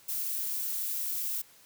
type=noise; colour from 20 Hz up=violet; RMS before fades=-33 dBFS; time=0.08-1.42 s; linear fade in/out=10 ms; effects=white hiss -58 dBFS RMS until 1.65 s